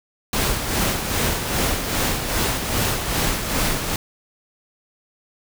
pink noise with tremolo, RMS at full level -20 dBFS, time 0.33-3.96 s, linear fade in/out 2 ms, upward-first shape sine, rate 2.5 Hz, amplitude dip 50%, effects none

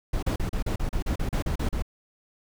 brown noise bursts, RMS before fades -26 dBFS, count 13, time 0.13-1.823 s, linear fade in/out 5 ms, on 97 ms, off 36 ms, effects none

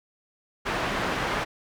white low-pass noise, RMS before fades -28 dBFS, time 0.65-1.45 s, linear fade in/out 20 ms, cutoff 1700 Hz, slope 12 dB/octave, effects none

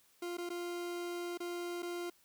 40% pulse tone with dropouts, 349.2 Hz, F4, in tune, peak -37 dBFS, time 0.22-2.1 s, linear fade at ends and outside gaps 5 ms, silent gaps 0.371-0.382 / 0.492-0.501 / 1.375-1.402 / 1.823-1.828 s, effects white hiss -68 dBFS RMS until 2.24 s

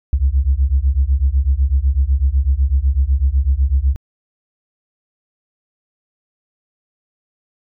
sine beating tone pair, 63.9 / 71.9 Hz, C2 / D2, -40 / -36 cents, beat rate 8 Hz, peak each -14 dBFS, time 0.13-3.96 s, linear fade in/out 0 ms, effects tanh soft clip ceiling -6 dBFS

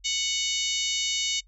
harmonic tone, 740 Hz, F#5, in tune, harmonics 3 / 4 / 5 / 6 / 7 / 8 / 9 / 10, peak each -34 / -30 / -31 / -34 / -38 / -33 / -35 / -37 dBFS, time 0.04-1.41 s, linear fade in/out 20 ms, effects noise-tail reverb RT60 0.1 s tail -25 dB re dry + added 45 Hz sine -53 dBFS peak until 1.47 s

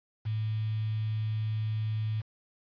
sine tone with quantisation, 108.7 Hz, A2, 21 cents flat, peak -28 dBFS, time 0.25-2.22 s, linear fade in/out 20 ms, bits 8, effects resampled to 11025 Hz

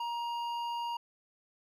sine tone with hard clipping, 943 Hz, A#5, 20 cents sharp, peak -35 dBFS, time 0-0.97 s, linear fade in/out 5 ms, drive 9 dB, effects none

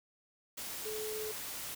sine tone in noise, 430.8 Hz, A4, 37 cents flat, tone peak -38 dBFS, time 0.85-1.32 s, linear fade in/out 10 ms, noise white, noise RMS -42 dBFS, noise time 0.57-1.75 s, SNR +1 dB, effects none

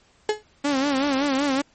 35% pulse tone with exponential decay, 425.1 Hz, G#4, 40 cents sharp, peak -14 dBFS, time 0.29-0.43 s, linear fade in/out 2 ms, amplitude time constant 29 ms
sawtooth tone with vibrato, 276.7 Hz, C#4, 3 cents flat, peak -16 dBFS, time 0.64-1.62 s, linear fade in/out 10 ms, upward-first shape sine, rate 5.3 Hz, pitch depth 94 cents each way
effects pink hiss -59 dBFS RMS until 1.74 s + MP3 32 kbps

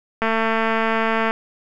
click train, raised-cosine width 0.5 ms, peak -6 dBFS, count 245, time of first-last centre 0.22-1.309 s, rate 224 Hz, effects none

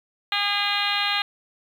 harmonic tone, 407.2 Hz, G#4, 34 cents flat, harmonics 2 / 3 / 4 / 5 / 6 / 7 / 8 / 9 / 10, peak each -30 / -30 / -30 / -30 / -30 / -30 / -30 / -30 / -30 dBFS, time 0.32-1.22 s, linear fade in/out 2 ms, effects 8-bit

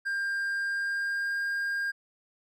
triangle tone with pitch glide, 1597 to 1610 Hz, G6 to G6, +32 to +46 cents, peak -26 dBFS, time 0.05-1.92 s, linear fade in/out 20 ms, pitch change +14 cents, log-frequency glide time 0.45-1.39 s, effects none

